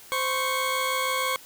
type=tone pair together; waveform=20% pulse; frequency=518.4 / 1103 Hz; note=C5 / C#6; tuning=-16 / -9 cents; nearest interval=octave + minor second; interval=1307 cents; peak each=-24 / -21 dBFS; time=0.12-1.36 s; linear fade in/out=0 ms; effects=white hiss -48 dBFS RMS until 1.45 s